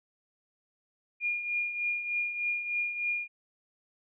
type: tone with tremolo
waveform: sine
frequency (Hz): 2422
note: D#7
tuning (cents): -47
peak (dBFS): -26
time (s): 1.2-3.28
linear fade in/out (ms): 50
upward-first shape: triangle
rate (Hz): 3.3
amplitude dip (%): 65
effects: none